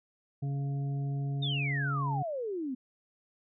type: harmonic tone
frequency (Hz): 139.5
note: C#3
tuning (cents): +11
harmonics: 1 / 2 / 3 / 5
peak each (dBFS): -30 / -44 / -49 / -50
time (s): 0.42-2.23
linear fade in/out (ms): 10
type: exponential sweep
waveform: sine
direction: down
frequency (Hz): 3729 to 245.2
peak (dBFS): -32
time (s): 1.42-2.75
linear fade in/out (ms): 10
effects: none